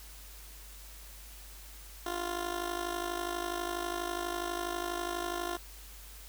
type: tone with amplitude modulation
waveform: 15% pulse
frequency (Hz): 349.2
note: F4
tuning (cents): 0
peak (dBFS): -24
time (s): 2.06-5.57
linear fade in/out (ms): 5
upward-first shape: sine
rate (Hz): 52.2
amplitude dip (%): 75
effects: added 50 Hz sine -49 dBFS peak until 6.28 s + white hiss -52 dBFS RMS until 6.28 s